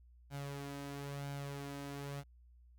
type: tone with flanger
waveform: sawtooth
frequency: 141 Hz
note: C#3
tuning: 30 cents sharp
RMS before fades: -44 dBFS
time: 0.3-2.24 s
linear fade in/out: 50 ms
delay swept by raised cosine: 1.3 to 3.2 ms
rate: 1 Hz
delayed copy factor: +0.5
effects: added 60 Hz sine -59 dBFS peak until 2.78 s